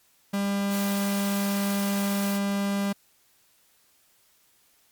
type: tone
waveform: 45% pulse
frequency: 199.6 Hz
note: G3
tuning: 32 cents sharp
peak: -24 dBFS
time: 0.33-2.93 s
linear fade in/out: 10 ms
type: high-pass noise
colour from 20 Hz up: white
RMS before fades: -36 dBFS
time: 0.69-2.4 s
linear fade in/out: 50 ms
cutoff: 420 Hz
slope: 12 dB/octave
effects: white hiss -63 dBFS RMS until 4.91 s + MP3 96 kbps